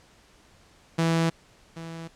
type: tone with echo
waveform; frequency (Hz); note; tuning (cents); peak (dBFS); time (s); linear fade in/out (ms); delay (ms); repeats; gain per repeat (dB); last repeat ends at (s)
sawtooth; 164.81; E3; 0; -17; 0.98-1.3; 10; 780; 1; -15; 2.08
effects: pink hiss -57 dBFS RMS until 2.15 s + low-pass 8000 Hz 12 dB/octave